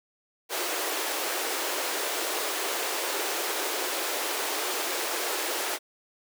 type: high-pass noise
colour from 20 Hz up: pink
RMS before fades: -30 dBFS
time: 0.49-5.79 s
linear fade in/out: 50 ms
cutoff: 330 Hz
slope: 48 dB/octave
effects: none

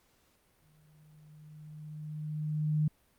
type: tone with exponential growth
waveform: sine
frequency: 152.6 Hz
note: D#3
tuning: 33 cents flat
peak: -24 dBFS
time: 0.62-2.88 s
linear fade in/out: 5 ms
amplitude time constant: 490 ms
effects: pink hiss -69 dBFS RMS until 3.18 s + Opus 48 kbps

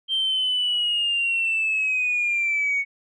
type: linear sweep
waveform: sine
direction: down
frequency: 3156 to 2217 Hz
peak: -19 dBFS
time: 0.08-2.85 s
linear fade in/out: 50 ms
effects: tanh soft clip ceiling -16 dBFS

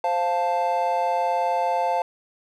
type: chord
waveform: triangle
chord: F major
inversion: second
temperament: equal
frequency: 523.3 / 698.5 / 880 Hz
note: C5 / F5 / A5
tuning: 0 / 0 / 0 cents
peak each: -25 / -22 / -22 dBFS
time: 0.04-2.02 s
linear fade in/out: 2 ms
effects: none

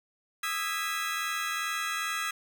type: chord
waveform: 30% pulse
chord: E major seventh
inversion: third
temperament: just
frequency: 1236.1 / 1318.5 / 1648.1 / 1977.8 Hz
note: D#6 / E6 / G#6 / B6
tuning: -12 / 0 / -14 / +2 cents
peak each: -33 dBFS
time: 0.43-2.31 s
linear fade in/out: 5 ms
effects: none

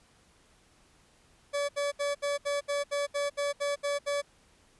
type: tone bursts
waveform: 40% pulse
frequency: 572 Hz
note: D5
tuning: 46 cents flat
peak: -27 dBFS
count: 12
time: 1.53-4.22 s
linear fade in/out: 20 ms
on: 160 ms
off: 70 ms
effects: pink hiss -63 dBFS RMS until 4.79 s + resampled to 24000 Hz

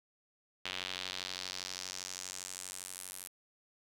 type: tone with band-pass filter sweep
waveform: sawtooth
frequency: 92.5 Hz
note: F#2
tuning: in tune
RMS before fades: -43 dBFS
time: 0.65-3.28 s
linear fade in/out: 5 ms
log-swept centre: 3100 to 11000 Hz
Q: 2.1
effects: 10-bit

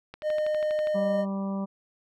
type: click train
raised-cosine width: 0.3 ms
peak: -24 dBFS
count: 10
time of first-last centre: 0.14-0.872 s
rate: 12.3 Hz
type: tone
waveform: triangle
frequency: 611 Hz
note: D#5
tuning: 32 cents flat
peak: -22 dBFS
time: 0.22-1.26 s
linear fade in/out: 50 ms
type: harmonic tone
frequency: 195.7 Hz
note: G3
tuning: 3 cents flat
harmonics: 1 / 2 / 3 / 4 / 5 / 6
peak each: -28 / -43 / -38 / -46 / -42 / -45 dBFS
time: 0.94-1.66 s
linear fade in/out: 20 ms
effects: none

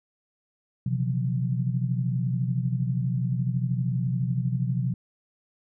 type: tone cluster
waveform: sine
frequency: 126.8 / 139 / 167.4 / 180.7 Hz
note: B2 / C#3 / E3 / F#3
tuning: +46 / +5 / +27 / -41 cents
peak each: -25 / -33 / -32 / -31 dBFS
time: 0.86-4.94 s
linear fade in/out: 5 ms
effects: none

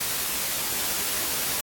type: noise with comb filter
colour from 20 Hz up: white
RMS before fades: -27 dBFS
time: 0-1.61 s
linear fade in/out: 10 ms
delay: 15 ms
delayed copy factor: +0.5
effects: AAC 64 kbps

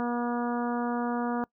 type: harmonic tone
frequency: 240 Hz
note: B3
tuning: 49 cents flat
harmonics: 1 / 2 / 3 / 4 / 5 / 6 / 7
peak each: -29 / -35 / -35 / -36 / -39 / -41 / -47 dBFS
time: 0-1.44 s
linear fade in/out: 0 ms
effects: noise-tail reverb RT60 0.1 s tail -24 dB re dry

